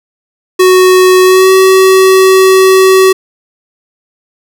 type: tone with pitch glide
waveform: square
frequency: 370 to 378.9 Hz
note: F#4 to F#4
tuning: 0 to +41 cents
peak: -3 dBFS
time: 0.59-3.13 s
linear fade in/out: 10 ms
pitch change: +41 cents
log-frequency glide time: 1.23-1.51 s
effects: none